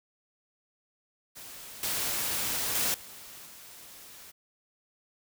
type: noise with level steps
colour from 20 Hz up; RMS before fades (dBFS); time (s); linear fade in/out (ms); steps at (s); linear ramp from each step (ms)
white; -45 / -31 / -28 / -47 / -49; 1.35-4.32; 20; 1.83 / 2.75 / 2.94 / 3.46; 2
effects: none